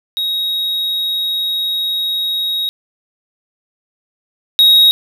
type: tone pair in turn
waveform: triangle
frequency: 3784 / 3784 Hz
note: A#7 / A#7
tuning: +25 / +25 cents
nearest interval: unison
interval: 0 cents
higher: neither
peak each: -14 / -4 dBFS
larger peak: second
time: 0.17-2.69 / 4.59-4.91 s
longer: first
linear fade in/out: 0 ms
effects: none